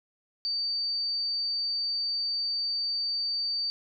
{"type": "tone", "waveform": "sine", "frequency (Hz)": 4608, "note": "D8", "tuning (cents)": -34, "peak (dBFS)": -27, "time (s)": [0.45, 3.7], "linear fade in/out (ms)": 0, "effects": []}